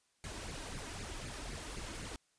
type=noise with flanger; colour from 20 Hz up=pink; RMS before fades=-44 dBFS; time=0.24-2.16 s; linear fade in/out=0 ms; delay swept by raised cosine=0.43 to 3.23 ms; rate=3.9 Hz; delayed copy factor=+0.65; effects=white hiss -75 dBFS RMS until 2.38 s + resampled to 22050 Hz